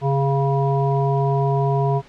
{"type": "harmonic tone with a mistuned harmonic", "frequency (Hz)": 138.59, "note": "C#3", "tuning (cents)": 0, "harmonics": [1, 3, 5, 7], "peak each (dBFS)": [-18, -23, -25, -26], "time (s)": [0.01, 2.02], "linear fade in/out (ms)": 50, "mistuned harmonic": 3, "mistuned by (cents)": -21, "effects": ["pink hiss -47 dBFS RMS until 2.08 s", "low-pass 4000 Hz 12 dB/octave"]}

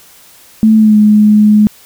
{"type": "tone with pitch glide", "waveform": "sine", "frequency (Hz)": [219.1, 211.1], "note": ["A3", "G#3"], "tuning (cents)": [-7, 29], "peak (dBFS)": -3, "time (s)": [0.63, 1.67], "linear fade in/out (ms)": 0, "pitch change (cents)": -64, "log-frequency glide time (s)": [0.77, 0.97], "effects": ["white hiss -41 dBFS RMS until 1.85 s"]}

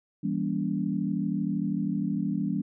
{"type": "chord", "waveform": "sine", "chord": "E diminished seventh", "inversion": "none", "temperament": "just", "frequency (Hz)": [164.81, 197.78, 237.3, 284.8], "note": ["E3", "G3", "Bb3", "Db4"], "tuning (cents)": [0, 16, 31, 47], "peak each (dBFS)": [-32, -29, -33, -32], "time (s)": [0.23, 2.62], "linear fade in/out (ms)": 10, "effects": []}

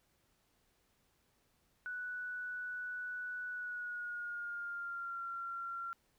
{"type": "tone with pitch glide", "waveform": "sine", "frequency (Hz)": [1480, 1372.9], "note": ["F#6", "F6"], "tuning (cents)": [0, -30], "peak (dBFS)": -39, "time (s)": [1.86, 5.93], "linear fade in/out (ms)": 0, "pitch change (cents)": -130, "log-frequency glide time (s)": [3.49, 5.22], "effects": ["pink hiss -75 dBFS RMS until 6.18 s"]}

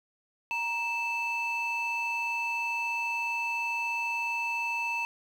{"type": "tone pair together", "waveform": "sine", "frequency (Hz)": [937, 2638], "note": ["A#5", "E7"], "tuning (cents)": [9, 1], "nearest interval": "octave + tritone", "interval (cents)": 1792, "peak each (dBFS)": [-31, -28], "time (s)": [0.51, 5.05], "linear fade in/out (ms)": 0, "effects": ["tanh soft clip ceiling -25 dBFS", "9-bit"]}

